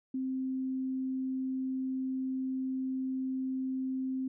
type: tone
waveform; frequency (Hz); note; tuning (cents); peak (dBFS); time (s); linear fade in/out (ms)
sine; 261.6; C4; 0; -31; 0.14-4.28; 5
effects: none